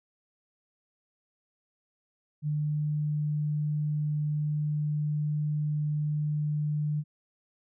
sine tone, 149.9 Hz, D3, 36 cents sharp, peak -26 dBFS, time 2.42-7.04 s, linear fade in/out 50 ms, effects none

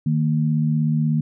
sine tone pair together, 153.51 / 230 Hz, D#3 / A#3, -23 / -23 cents, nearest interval perfect fifth, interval 700 cents, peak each -18 / -22 dBFS, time 0.06-1.21 s, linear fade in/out 5 ms, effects none

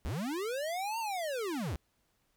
square linear two-way sweep, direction up then down, 51.6 to 932.3 to 51.6 Hz, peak -34 dBFS, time 0.05-1.76 s, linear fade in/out 0 ms, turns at 0.99 s, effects pink hiss -75 dBFS RMS until 2.36 s

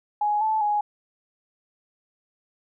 sine tone with pitch steps, 835 / 872 / 833 Hz, G#5 / A5 / G#5, +9 / -16 / +5 cents, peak -20 dBFS, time 0.21-0.81 s, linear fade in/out 5 ms, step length 200 ms, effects none

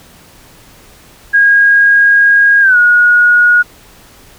sine tone with pitch glide, 1634 to 1447.3 Hz, G#6 to F#6, -29 to -39 cents, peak -4 dBFS, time 1.33-3.63 s, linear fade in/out 20 ms, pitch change -210 cents, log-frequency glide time 2.61-2.77 s, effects pink hiss -41 dBFS RMS until 4.38 s

